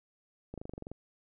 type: slowing click train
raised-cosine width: 2 ms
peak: -28 dBFS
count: 10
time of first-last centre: 0.54-0.916 s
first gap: 37 ms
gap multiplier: 1.03
effects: none